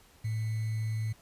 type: tone with sample-and-hold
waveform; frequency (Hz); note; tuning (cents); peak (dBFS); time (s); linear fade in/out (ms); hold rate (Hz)
sine; 110.1; A2; +2; -29; 0.24-1.13; 10; 2100
effects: pink hiss -60 dBFS RMS until 1.21 s + resampled to 32000 Hz